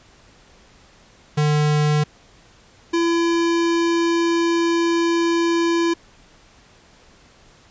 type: tone pair in turn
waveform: square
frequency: 149.9 / 337.1 Hz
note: D3 / E4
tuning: +36 / +39 cents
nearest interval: octave + major second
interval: 1403 cents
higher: second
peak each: -16 / -17 dBFS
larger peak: first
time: 1.37-2.04 / 2.93-5.94 s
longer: second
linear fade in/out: 10 ms
effects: pink hiss -51 dBFS RMS until 7.7 s + resampled to 16000 Hz